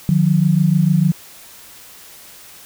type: tone pair together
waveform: sine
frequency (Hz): 153.5 / 180.24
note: D#3 / F#3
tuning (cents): -23 / -45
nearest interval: minor third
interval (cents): 278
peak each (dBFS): -14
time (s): 0.09-1.12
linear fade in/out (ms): 0
effects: white hiss -41 dBFS RMS until 2.65 s